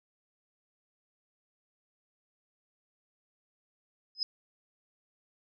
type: tone with exponential growth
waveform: sine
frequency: 5070 Hz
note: D#8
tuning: 32 cents sharp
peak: -23 dBFS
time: 4.15-4.23 s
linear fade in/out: 1 ms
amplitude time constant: 17 ms
effects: none